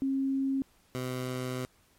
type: tone pair in turn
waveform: sine / 15% pulse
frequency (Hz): 270 / 127.42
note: C#4 / C3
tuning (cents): -45 / -45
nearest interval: octave + minor second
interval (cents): 1300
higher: first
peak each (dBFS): -26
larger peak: neither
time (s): 0.02-0.62 / 0.95-1.65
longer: second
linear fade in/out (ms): 0
effects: pink hiss -65 dBFS RMS until 1.98 s + MP3 64 kbps

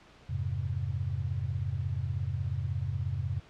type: chord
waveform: sine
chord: F minor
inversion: none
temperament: equal with one note detuned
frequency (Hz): 87.31 / 103.83 / 133.02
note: F2 / Ab2 / C3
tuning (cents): 0 / 0 / +29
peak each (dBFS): -34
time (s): 0.29-3.4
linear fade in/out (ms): 10
effects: pink hiss -56 dBFS RMS until 3.49 s + low-pass 4000 Hz 12 dB/octave

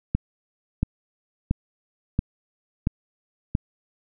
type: click train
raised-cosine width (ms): 5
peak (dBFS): -8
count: 6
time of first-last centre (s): 0.15-3.551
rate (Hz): 1.47
effects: none

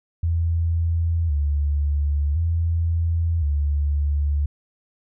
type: tone with vibrato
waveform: sine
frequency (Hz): 77.8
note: D#2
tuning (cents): 0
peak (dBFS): -18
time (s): 0.23-4.46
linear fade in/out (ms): 5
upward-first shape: square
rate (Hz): 0.47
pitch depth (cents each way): 120
effects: none

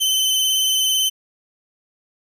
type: tone with vibrato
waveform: sawtooth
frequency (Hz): 3061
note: G7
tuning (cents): -42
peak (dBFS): -13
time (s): 0-1.1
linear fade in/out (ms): 20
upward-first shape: sine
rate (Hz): 18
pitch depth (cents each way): 21
effects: none

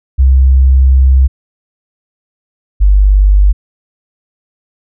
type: tone pair in turn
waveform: sine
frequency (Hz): 65.8 / 49.29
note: C2 / G1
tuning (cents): +10 / +10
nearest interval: perfect fourth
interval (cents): 500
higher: first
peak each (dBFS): -3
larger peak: neither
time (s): 0.18-1.28 / 2.8-3.53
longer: first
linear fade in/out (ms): 20
effects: none

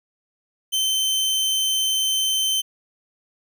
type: tone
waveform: sawtooth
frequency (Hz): 3089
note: G7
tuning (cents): -26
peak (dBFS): -16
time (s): 0.72-2.62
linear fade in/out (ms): 20
effects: none

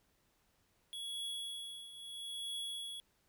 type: tone with tremolo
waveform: square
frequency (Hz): 3359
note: G#7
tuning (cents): +19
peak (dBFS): -39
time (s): 0.93-3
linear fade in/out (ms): 0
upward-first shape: triangle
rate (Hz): 0.76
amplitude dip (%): 75
effects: pink hiss -75 dBFS RMS until 3.28 s

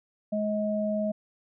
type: tone pair together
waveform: sine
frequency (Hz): 211.1 / 632.6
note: G#3 / D#5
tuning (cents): +29 / +29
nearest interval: octave + perfect fifth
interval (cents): 1900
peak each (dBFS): -28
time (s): 0.32-1.12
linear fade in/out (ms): 10
effects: none

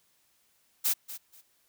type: noise with echo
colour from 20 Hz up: blue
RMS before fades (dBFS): -26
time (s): 0.84-0.94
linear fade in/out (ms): 20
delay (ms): 240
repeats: 2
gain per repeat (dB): -14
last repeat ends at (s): 1.42
effects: white hiss -69 dBFS RMS until 1.68 s

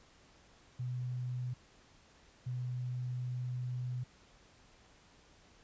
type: tone bursts at uneven times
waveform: sine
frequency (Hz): 124.7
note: B2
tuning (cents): +17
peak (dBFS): -35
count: 2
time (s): 0.79-1.54 / 2.46-4.04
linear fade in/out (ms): 10
effects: pink hiss -63 dBFS RMS until 5.63 s + resampled to 16000 Hz

